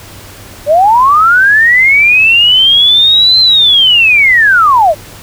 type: linear two-way sweep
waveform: sine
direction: up then down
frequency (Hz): 558 to 4125 to 558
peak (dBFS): -3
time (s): 0.66-4.95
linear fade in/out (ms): 50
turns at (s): 3.4
effects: added 99 Hz sine -36 dBFS peak until 5.22 s + pink hiss -32 dBFS RMS until 5.22 s